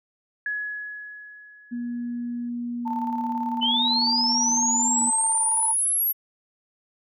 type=tone with exponential decay; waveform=sine; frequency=1688 Hz; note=G#6; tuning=28 cents sharp; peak=-24 dBFS; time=0.46-2.49 s; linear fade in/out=2 ms; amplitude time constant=440 ms
type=tone; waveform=sine; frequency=239.7 Hz; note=A#3; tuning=48 cents sharp; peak=-27 dBFS; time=1.71-5.11 s; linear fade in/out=20 ms
type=tone with tremolo; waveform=sine; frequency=890 Hz; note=A5; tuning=20 cents sharp; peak=-25 dBFS; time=2.85-5.74 s; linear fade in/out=20 ms; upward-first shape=square; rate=18 Hz; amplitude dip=45%
type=linear sweep; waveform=sine; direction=up; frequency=2960 to 11730 Hz; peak=-20 dBFS; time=3.61-6.13 s; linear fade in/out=20 ms
effects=none